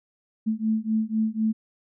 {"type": "beating tone pair", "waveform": "sine", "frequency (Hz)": [217.5, 221.5], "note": ["A3", "A3"], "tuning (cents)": [-20, 12], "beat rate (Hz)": 4, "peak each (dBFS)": -25, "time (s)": [0.46, 1.53], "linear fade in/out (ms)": 20, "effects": []}